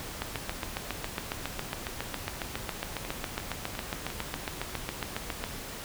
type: two click trains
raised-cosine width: 0.3 ms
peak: -22 / -15 dBFS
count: 4 / 39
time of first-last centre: 3.05-4.103 / 0.22-5.44 s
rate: 2.85 / 7.28 Hz
effects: pink hiss -40 dBFS RMS until 5.84 s